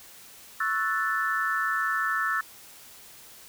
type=chord; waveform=sine; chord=F# minor seventh; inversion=second; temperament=equal; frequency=1108.7 / 1318.5 / 1480 / 1760 Hz; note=C#6 / E6 / F#6 / A6; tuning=0 / 0 / 0 / 0 cents; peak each=-34 / -28 / -32 / -28 dBFS; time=0.6-2.41 s; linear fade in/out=5 ms; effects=white hiss -49 dBFS RMS until 3.48 s